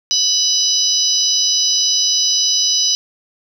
harmonic tone with a mistuned harmonic, 990 Hz, B5, 4 cents sharp, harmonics 3 / 4 / 5 / 6, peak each -22 / -20 / -16 / -18 dBFS, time 0.11-2.95 s, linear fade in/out 0 ms, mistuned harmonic 5, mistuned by +18 cents, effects 7-bit

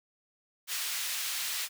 pink high-pass noise, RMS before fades -34 dBFS, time 0.67-1.69 s, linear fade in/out 50 ms, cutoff 2200 Hz, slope 12 dB/octave, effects none

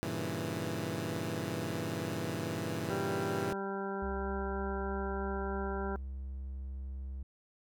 15% pulse chord, G diminished seventh, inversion none, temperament equal, 98 / 116.54 / 138.59 / 164.81 Hz, G2 / Bb2 / Db3 / Fb3, 0 / 0 / 0 / 0 cents, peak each -34 / -34 / -36 / -32 dBFS, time 0.03-3.53 s, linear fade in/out 0 ms
harmonic tone, 196 Hz, G3, in tune, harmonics 1 / 2 / 3 / 4 / 5 / 7 / 8, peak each -40 / -38 / -46 / -43 / -45 / -44 / -48 dBFS, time 2.9-5.96 s, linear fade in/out 0 ms
triangle tone, 66.4 Hz, C2, 26 cents sharp, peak -36 dBFS, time 4.02-7.23 s, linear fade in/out 5 ms
effects none

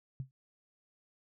sine tone with exponential decay, 131.9 Hz, C3, 14 cents sharp, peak -32 dBFS, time 0.2-0.31 s, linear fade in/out 0 ms, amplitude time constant 22 ms, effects none

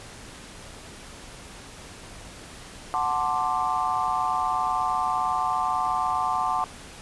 sine chord, D dominant seventh, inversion first, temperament equal, 740 / 880 / 1046.5 / 1174.7 Hz, F#5 / A5 / C6 / D6, 0 / 0 / 0 / 0 cents, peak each -28 dBFS, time 2.94-6.64 s, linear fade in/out 0 ms, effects pink hiss -43 dBFS RMS until 7.01 s + resampled to 24000 Hz

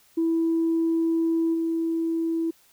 sine tone with level steps, 329 Hz, E4, 3 cents flat, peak -19 / -22 dBFS, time 0.17-2.51 s, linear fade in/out 10 ms, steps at 1.53 s, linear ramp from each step 20 ms, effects tanh soft clip ceiling -16 dBFS + white hiss -59 dBFS RMS until 2.72 s

